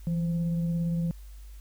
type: tone with frequency modulation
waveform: sine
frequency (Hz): 167.8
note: E3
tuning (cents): +31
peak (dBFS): -25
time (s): 0.07-1.11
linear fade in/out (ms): 0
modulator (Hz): 353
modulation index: 0.21
effects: added 50 Hz sine -42 dBFS peak until 1.6 s + white hiss -60 dBFS RMS until 1.6 s